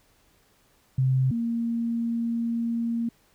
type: tone pair in turn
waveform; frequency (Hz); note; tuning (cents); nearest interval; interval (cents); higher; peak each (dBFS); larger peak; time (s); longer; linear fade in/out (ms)
sine; 130.81 / 232.3; C3 / A#3; 0 / -6; minor seventh; 994; second; -19 / -24; first; 0.98-1.31 / 1.31-3.09; second; 5
effects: pink hiss -63 dBFS RMS until 3.34 s